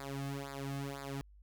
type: tone with flanger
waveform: sawtooth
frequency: 138.59 Hz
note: C#3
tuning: in tune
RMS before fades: -41 dBFS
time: 0-1.21 s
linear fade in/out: 0 ms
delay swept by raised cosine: 0.33 to 2.13 ms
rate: 2 Hz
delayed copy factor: -0.95
effects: added 50 Hz sine -56 dBFS peak until 1.42 s